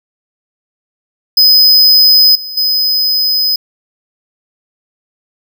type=tone with level steps; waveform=square; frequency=5030 Hz; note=D#8; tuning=18 cents sharp; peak=-4 / -22 / -10 dBFS; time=1.37-3.56 s; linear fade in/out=5 ms; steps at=2.35 / 2.57 s; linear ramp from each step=5 ms; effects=none